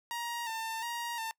sawtooth tone with vibrato, 920 Hz, A#5, 23 cents flat, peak -31 dBFS, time 0.11-1.31 s, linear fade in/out 0 ms, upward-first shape square, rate 1.4 Hz, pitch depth 44 cents each way, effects noise-tail reverb RT60 0.1 s tail -23 dB re dry

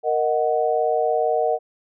sine chord, D# minor, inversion second, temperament equal, 466.2 / 622.3 / 740 Hz, A#4 / D#5 / F#5, 0 / 0 / 0 cents, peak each -22 dBFS, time 0.03-1.59 s, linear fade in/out 50 ms, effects none

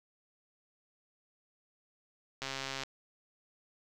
click train, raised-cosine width 0.2 ms, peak -20 dBFS, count 57, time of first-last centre 2.42-2.835 s, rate 135 Hz, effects none

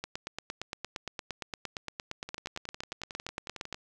two click trains, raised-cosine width 0.2 ms, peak -23 / -18 dBFS, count 17 / 33, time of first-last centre 2.29-3.745 / 0.04-3.727 s, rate 11 / 8.68 Hz, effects none

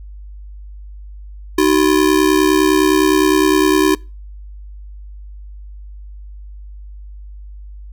square ring-modulated tone, 344.1 Hz, F4, 26 cents flat, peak -8 dBFS, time 1.58-3.95 s, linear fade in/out 5 ms, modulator 34.9 Hz, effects noise-tail reverb RT60 0.3 s tail -25 dB re dry + added 50 Hz sine -31 dBFS peak until 7.92 s

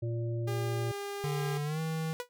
harmonic tone, 116.54 Hz, A#2, in tune, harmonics 1 / 3 / 5, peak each -31 / -39 / -44 dBFS, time 0.02-0.92 s, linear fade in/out 10 ms
sawtooth tone, 403 Hz, G4, 48 cents sharp, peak -32 dBFS, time 0.47-1.58 s, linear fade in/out 10 ms
square tone with pitch glide, 146.83 to 160.12 Hz, D3 to D#3, 0 to +50 cents, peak -32 dBFS, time 1.24-2.13 s, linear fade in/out 0 ms, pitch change +150 cents, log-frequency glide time 1.64-1.8 s
sawtooth tone with exponential decay, 490 Hz, B4, 14 cents flat, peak -27 dBFS, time 2.2-2.29 s, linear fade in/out 0 ms, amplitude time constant 18 ms
effects none

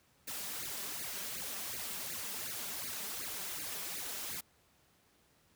white noise with flanger, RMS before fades -41 dBFS, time 0.27-4.41 s, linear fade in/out 10 ms, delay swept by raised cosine 0.44 to 5.14 ms, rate 2.7 Hz, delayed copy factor +0.95, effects pink hiss -69 dBFS RMS until 5.55 s + high-pass 60 Hz 12 dB/octave

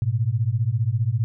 sine beating tone pair, 106.6 / 121.6 Hz, G#2 / B2, +46 / -26 cents, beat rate 15 Hz, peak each -22 dBFS, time 0.02-1.24 s, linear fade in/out 0 ms, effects none

